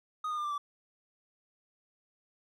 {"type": "tone with pitch steps", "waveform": "triangle", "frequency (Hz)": [1244.5, 1222.4, 1200.7, 1179.4, 1158.5], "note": ["D#6", "D#6", "D6", "D6", "D6"], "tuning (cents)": [0, -31, 38, 7, -24], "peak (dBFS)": -30, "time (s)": [0.24, 0.58], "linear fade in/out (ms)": 5, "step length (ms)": 68, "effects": []}